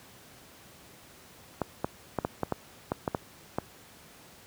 clicks, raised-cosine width 1 ms, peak -13 dBFS, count 10, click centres 1.617 / 1.845 / 2.187 / 2.249 / 2.433 / 2.523 / 2.919 / 3.078 / 3.148 / 3.585 s, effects pink hiss -53 dBFS RMS until 4.46 s + high-pass 80 Hz 12 dB/octave

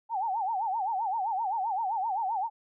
sine tone with vibrato, 830.6 Hz, G#5, in tune, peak -27 dBFS, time 0.09-2.5 s, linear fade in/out 50 ms, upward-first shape sine, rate 7.7 Hz, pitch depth 200 cents each way, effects none

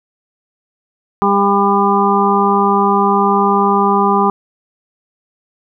harmonic tone, 199.9 Hz, G3, 34 cents sharp, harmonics 1 / 2 / 4 / 5 / 6, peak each -16 / -16 / -16 / -16 / -16 dBFS, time 1.22-4.3 s, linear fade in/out 0 ms, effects none

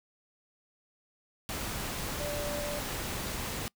sine tone in noise, 585 Hz, D5, 7 cents flat, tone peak -35 dBFS, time 2.2-2.79 s, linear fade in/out 0 ms, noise pink, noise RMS -36 dBFS, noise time 1.49-3.68 s, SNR -2 dB, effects noise-tail reverb RT60 0.1 s tail -25 dB re dry

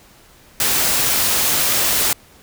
white noise, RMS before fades -17 dBFS, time 0.6-2.13 s, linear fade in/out 2 ms, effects pink hiss -48 dBFS RMS until 2.42 s

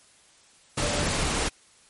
sine tone in noise, 587.3 Hz, D5, in tune, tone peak -32 dBFS, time 0.82-1.04 s, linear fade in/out 10 ms, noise pink, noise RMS -26 dBFS, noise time 0.77-1.49 s, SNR -9 dB, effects white hiss -57 dBFS RMS until 1.89 s + MP3 48 kbps

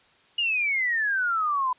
sine exponential sweep, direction down, 2895 to 993 Hz, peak -22 dBFS, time 0.38-1.73 s, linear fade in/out 5 ms, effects white hiss -59 dBFS RMS until 1.78 s + resampled to 8000 Hz

